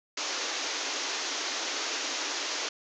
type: band-pass noise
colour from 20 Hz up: white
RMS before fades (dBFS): -33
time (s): 0.17-2.69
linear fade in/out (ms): 5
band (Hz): 260 to 6800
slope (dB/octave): 96
effects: none